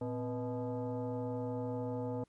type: tone with frequency modulation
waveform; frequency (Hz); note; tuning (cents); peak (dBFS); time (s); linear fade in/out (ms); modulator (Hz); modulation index
sine; 115.7; A#2; -13; -34; 0.01-2.24; 5; 373; 1.5
effects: pink hiss -75 dBFS RMS until 2.28 s + MP3 48 kbps